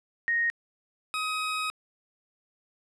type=tone pair in turn; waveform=sine / 20% pulse; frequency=1864.7 / 1262.9 Hz; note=A#6 / D#6; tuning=0 / +25 cents; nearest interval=perfect fifth; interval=675 cents; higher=first; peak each=-23 dBFS; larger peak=neither; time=0.28-0.5 / 1.14-1.7 s; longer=second; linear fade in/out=0 ms; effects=low-pass 9000 Hz 12 dB/octave